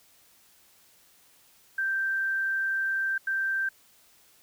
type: tone bursts at uneven times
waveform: sine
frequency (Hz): 1568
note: G6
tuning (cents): 0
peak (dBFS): -25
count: 2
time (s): 1.78-3.18 / 3.27-3.69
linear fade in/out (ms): 5
effects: white hiss -60 dBFS RMS until 4.42 s